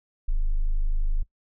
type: tone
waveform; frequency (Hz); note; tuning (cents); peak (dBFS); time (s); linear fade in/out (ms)
sine; 25.96; G#0; 0; -18; 0.28-1.23; 10
effects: noise-tail reverb RT60 0.1 s tail -20 dB re dry + tanh soft clip ceiling -17 dBFS